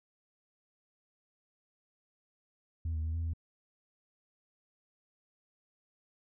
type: tone with pitch steps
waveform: sine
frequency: 81.6 / 78.7 / 80.1 / 82.8 / 82 Hz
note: E2 / D#2 / E2 / E2 / E2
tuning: -17 / +20 / -49 / +8 / -9 cents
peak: -29 dBFS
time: 2.85-3.335 s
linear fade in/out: 5 ms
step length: 97 ms
effects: tanh soft clip ceiling -30 dBFS